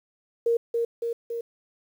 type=tone with echo; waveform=sine; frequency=466.2 Hz; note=A#4; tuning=in tune; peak=-19 dBFS; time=0.46-0.57 s; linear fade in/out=5 ms; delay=280 ms; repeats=3; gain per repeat=-3 dB; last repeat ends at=1.41 s; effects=9-bit